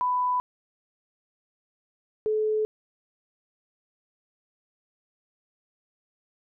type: tone pair in turn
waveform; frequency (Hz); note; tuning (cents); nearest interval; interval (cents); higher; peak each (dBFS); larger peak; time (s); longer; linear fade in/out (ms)
sine; 995 / 430.9; B5 / A4; +13 / -36; octave + major second; 1449; first; -22; neither; 0.01-0.4 / 2.26-2.65; neither; 0
effects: none